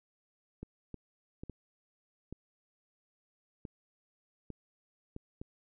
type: clicks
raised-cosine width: 3 ms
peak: -29 dBFS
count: 9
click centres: 0.63 / 0.943 / 1.435 / 1.497 / 2.326 / 3.652 / 4.503 / 5.164 / 5.415 s
effects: none